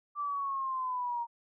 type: linear sweep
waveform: sine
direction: down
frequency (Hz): 1174.7 to 932.3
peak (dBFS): -31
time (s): 0.15-1.27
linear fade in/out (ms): 50
effects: none